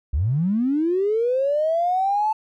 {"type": "linear sweep", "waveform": "triangle", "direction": "up", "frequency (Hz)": [60, 880], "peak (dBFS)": -14, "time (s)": [0.13, 2.33], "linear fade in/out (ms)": 10, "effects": ["tanh soft clip ceiling -16 dBFS"]}